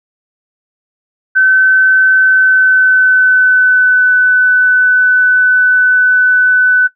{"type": "tone with pitch glide", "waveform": "sine", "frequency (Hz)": [1528, 1500.9], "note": ["G6", "F#6"], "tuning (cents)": [-45, 24], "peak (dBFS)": -5, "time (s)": [1.35, 6.88], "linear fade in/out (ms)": 20, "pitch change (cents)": -31, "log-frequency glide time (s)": [2.16, 4.09], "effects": ["noise-tail reverb RT60 0.1 s tail -18 dB re dry"]}